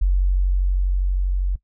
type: tone with level ramp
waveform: sine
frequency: 46.25 Hz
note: F#1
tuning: in tune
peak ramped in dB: -14 to -18 dBFS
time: 0.01-1.56 s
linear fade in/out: 10 ms
effects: noise-tail reverb RT60 0.1 s tail -19 dB re dry